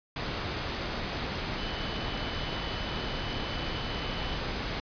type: tone in noise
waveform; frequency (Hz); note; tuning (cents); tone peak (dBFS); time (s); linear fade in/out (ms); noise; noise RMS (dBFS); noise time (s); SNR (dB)
sine; 3003; F#7; +25; -42; 1.58-4.37; 2; pink; -33; 0.16-4.8; -12
effects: resampled to 11025 Hz